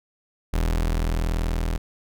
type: tone with level ramp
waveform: 35% pulse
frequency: 40.92 Hz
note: E1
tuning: 12 cents flat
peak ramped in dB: -18 to -21 dBFS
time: 0.53-1.78 s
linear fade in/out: 10 ms
effects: none